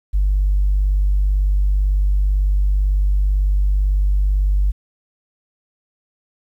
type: tone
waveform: sine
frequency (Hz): 49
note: G1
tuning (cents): 0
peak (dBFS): -12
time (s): 0.13-4.72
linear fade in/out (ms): 20
effects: tanh soft clip ceiling -9 dBFS + 9-bit